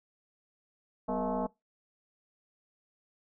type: tone with frequency modulation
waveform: sine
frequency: 194.1 Hz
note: G3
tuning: 17 cents flat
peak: -29 dBFS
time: 1.08-1.47 s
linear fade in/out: 10 ms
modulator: 222 Hz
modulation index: 3.5
effects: noise-tail reverb RT60 0.2 s tail -22 dB re dry